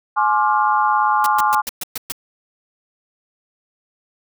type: chord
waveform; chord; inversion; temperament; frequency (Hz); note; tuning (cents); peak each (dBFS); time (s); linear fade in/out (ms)
sine; D half-diminished seventh; second; just; 845.8 / 1057.2 / 1174.7 / 1409.6; Ab5 / C6 / D6 / F6; +31 / +18 / 0 / +16; -17 / -19 / -20 / -23; 0.16-1.62; 20
type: noise bursts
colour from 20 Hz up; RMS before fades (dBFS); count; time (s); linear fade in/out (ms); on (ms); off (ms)
white; -25; 7; 1.24-2.121; 2; 23; 120
effects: none